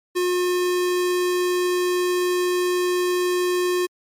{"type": "tone with notch filter", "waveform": "square", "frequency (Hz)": 359.1, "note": "F4", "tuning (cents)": 48, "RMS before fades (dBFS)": -21, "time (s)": [0.15, 3.87], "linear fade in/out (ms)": 20, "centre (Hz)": 730, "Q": 1.9, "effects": ["MP3 64 kbps"]}